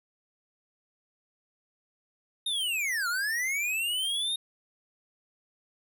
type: linear two-way sweep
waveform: square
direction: down then up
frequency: 3729 to 1359 to 3729 Hz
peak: -28 dBFS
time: 2.46-4.36 s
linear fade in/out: 5 ms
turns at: 3.08 s
effects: none